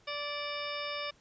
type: harmonic tone with a mistuned harmonic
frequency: 583 Hz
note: D5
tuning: 13 cents flat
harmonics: 1 / 2 / 3 / 4 / 5 / 6 / 8 / 9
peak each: -40 / -41 / -46 / -41 / -44 / -44 / -49 / -45 dBFS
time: 0.07-1.11 s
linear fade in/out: 10 ms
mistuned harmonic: 6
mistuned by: +68 cents
effects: pink hiss -64 dBFS RMS until 1.2 s + resampled to 16000 Hz